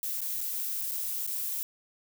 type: noise with dropouts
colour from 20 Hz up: violet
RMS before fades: -33 dBFS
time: 0.03-1.63 s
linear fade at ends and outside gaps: 0 ms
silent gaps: 0.206-0.216 / 0.407-0.412 / 0.913-0.918 / 1.265-1.275 s
effects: none